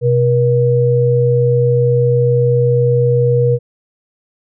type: tone pair together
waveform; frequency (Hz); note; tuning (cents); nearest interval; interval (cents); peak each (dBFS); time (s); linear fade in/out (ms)
sine; 126.84 / 478.9; B2 / A#4; +47 / +47; octave + major seventh; 2300; -12; 0.01-3.59; 50
effects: none